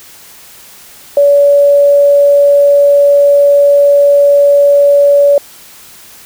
sine tone, 570 Hz, C#5, 48 cents sharp, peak -3 dBFS, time 1.17-5.38 s, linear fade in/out 2 ms, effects white hiss -36 dBFS RMS until 6.25 s

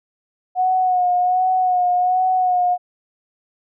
sine tone with vibrato, 731 Hz, F#5, 21 cents flat, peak -14 dBFS, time 0.55-2.78 s, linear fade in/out 50 ms, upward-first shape sine, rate 1.3 Hz, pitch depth 34 cents each way, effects none

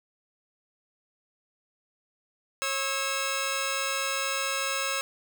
10% pulse tone pair together, 544.5 / 1300 Hz, C#5 / E6, -31 / -24 cents, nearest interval octave + minor third, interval 1507 cents, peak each -22 dBFS, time 2.62-5.01 s, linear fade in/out 0 ms, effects none

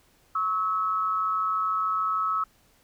sine tone pair together, 1108.7 / 1295.1 Hz, C#6 / E6, 0 / -31 cents, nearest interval minor third, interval 269 cents, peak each -31 / -24 dBFS, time 0.35-2.44 s, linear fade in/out 5 ms, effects pink hiss -62 dBFS RMS until 2.83 s

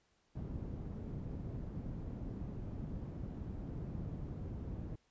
white low-pass noise, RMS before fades -43 dBFS, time 0.35-4.96 s, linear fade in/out 10 ms, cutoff 170 Hz, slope 12 dB/octave, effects pink hiss -75 dBFS RMS until 5.1 s + resampled to 16000 Hz

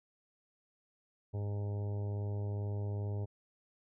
harmonic tone, 102.4 Hz, G#2, 24 cents flat, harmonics 1 / 2 / 3 / 4 / 5 / 6 / 7 / 8 / 9, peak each -34 / -50 / -52 / -47 / -53 / -53 / -61 / -58 / -62 dBFS, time 1.33-3.26 s, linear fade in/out 20 ms, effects none

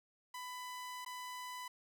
sawtooth tone with dropouts, 998 Hz, B5, 18 cents sharp, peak -40 dBFS, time 0.34-1.68 s, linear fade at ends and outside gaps 5 ms, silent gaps 1.049-1.061 s, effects none

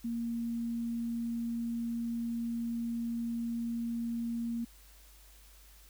sine tone, 233.1 Hz, A#3, in tune, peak -32 dBFS, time 0.04-4.65 s, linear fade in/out 10 ms, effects added 50 Hz sine -56 dBFS peak until 5.89 s + white hiss -60 dBFS RMS until 5.89 s

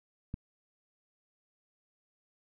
click, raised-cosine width 5 ms, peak -24 dBFS, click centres 0.341 s, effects none

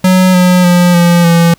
square tone with pitch steps, 185 / 180.88 / 176.85 / 172.91 / 169.06 Hz, F#3 / F#3 / F3 / F3 / E3, 0 / -39 / +22 / -17 / +44 cents, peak -5 dBFS, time 0.04-1.54 s, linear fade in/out 5 ms, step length 300 ms, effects pink hiss -47 dBFS RMS until 1.58 s

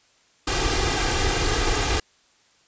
pink noise with comb filter, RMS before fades -22 dBFS, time 0.47-2 s, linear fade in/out 5 ms, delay 2.5 ms, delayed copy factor +0.7, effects white hiss -60 dBFS RMS until 2.67 s + resampled to 16000 Hz

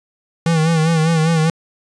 square tone with vibrato, 161.8 Hz, E3, 32 cents flat, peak -13 dBFS, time 0.46-1.5 s, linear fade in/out 2 ms, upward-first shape sine, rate 5 Hz, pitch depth 62 cents each way, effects resampled to 22050 Hz + 7-bit

